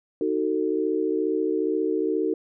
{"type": "chord", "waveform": "sine", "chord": "D# diminished", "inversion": "none", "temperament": "just", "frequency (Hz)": [311.1, 373.4, 448], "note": ["D#4", "F#4", "A4"], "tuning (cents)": [0, 16, 31], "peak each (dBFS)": -26, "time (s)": [0.21, 2.34], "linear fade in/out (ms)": 2, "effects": []}